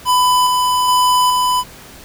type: tone with tremolo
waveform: square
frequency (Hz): 999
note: B5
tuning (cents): +20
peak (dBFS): -11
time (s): 0.05-1.64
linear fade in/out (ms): 50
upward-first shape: square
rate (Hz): 1.2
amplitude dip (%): 25
effects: pink hiss -38 dBFS RMS until 2.04 s